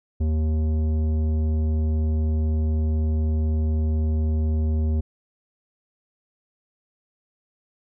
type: tone with tanh clipping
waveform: sine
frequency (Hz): 78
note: D#2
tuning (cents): +5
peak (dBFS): -21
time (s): 0.2-5.01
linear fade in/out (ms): 10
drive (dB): 12
effects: none